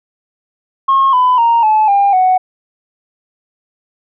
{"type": "tone with pitch steps", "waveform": "sine", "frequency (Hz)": [1081, 1002.8, 930.3, 863, 800.5, 742.6], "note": ["C#6", "B5", "A#5", "A5", "G5", "F#5"], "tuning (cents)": [-44, 26, -4, -34, 36, 6], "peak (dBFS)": -6, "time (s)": [0.88, 2.38], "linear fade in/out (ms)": 10, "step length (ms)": 250, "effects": ["tanh soft clip ceiling -4 dBFS"]}